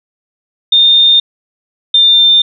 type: tone pair in turn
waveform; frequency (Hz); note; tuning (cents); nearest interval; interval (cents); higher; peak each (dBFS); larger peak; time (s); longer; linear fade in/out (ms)
sine; 3634 / 3601; A#7 / A7; -45 / +39; unison; 16; first; -4; neither; 0.72-1.2 / 1.94-2.42; neither; 5
effects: none